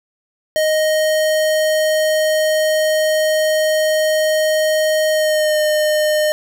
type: tone with pitch glide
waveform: square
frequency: 622.3 to 610.2 Hz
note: D#5 to D#5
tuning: 0 to -34 cents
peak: -14 dBFS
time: 0.56-6.32 s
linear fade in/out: 0 ms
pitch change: -34 cents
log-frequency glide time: 5.11-5.6 s
effects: none